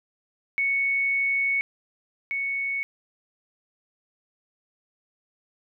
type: tone pair in turn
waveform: sine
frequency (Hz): 2217 / 2217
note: C#7 / C#7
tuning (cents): 0 / 0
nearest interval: unison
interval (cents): 0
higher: neither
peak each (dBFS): -21 / -25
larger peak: first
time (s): 0.58-1.61 / 2.31-2.83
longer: first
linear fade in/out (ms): 0
effects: none